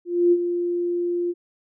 sine tone with ADSR envelope, 349.2 Hz, F4, in tune, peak -12 dBFS, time 0.05-1.34 s, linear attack 270 ms, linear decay 49 ms, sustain -9 dB, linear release 38 ms, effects none

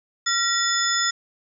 sine tone cluster, 1375 / 1909 / 3504 / 5180 / 6850 Hz, F6 / A#6 / A7 / E8 / A8, -27 / +41 / -8 / -31 / -47 cents, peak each -26 dBFS, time 0.26-1.11 s, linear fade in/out 10 ms, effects none

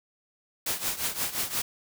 white noise with tremolo, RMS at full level -27 dBFS, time 0.66-1.62 s, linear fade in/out 5 ms, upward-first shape triangle, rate 5.7 Hz, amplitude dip 85%, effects none

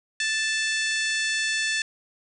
harmonic tone with a mistuned harmonic, 879 Hz, A5, 2 cents flat, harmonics 2 / 3 / 4 / 5 / 6 / 7 / 8 / 9 / 10, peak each -26 / -30 / -32 / -34 / -36 / -37 / -38 / -39 / -40 dBFS, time 0.2-1.82 s, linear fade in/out 2 ms, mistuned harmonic 6, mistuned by +26 cents, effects none

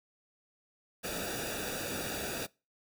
pink noise with comb filter, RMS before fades -37 dBFS, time 1.03-2.47 s, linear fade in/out 20 ms, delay 0.95 ms, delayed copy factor -0.8, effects noise-tail reverb RT60 0.3 s tail -24 dB re dry

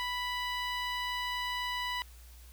15% pulse tone with notch filter, 987.8 Hz, B5, in tune, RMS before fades -35 dBFS, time 0-2.02 s, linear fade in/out 0 ms, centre 11000 Hz, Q 0.5, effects added 60 Hz sine -50 dBFS peak until 2.52 s + white hiss -59 dBFS RMS until 2.52 s

